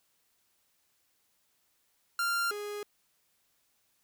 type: tone pair in turn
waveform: 45% pulse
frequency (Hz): 1389 / 413.7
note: F6 / G#4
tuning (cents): -10 / -7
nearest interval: octave + major sixth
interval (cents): 2097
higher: first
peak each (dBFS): -28 / -36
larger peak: first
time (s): 2.19-2.51 / 2.51-2.83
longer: neither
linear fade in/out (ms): 2
effects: white hiss -73 dBFS RMS until 4.03 s